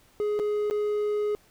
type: tone with dropouts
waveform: triangle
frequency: 418.2 Hz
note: G#4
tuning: 12 cents sharp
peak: -22 dBFS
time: 0.2-1.35 s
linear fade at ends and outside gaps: 0 ms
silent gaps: 0.391-0.397 / 0.7-0.71 s
effects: pink hiss -60 dBFS RMS until 1.5 s